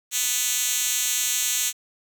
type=tone with high-pass filter; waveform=5% pulse; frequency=247.9 Hz; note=B3; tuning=7 cents sharp; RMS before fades=-24 dBFS; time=0.11-1.73 s; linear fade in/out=50 ms; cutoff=5300 Hz; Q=1.4; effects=none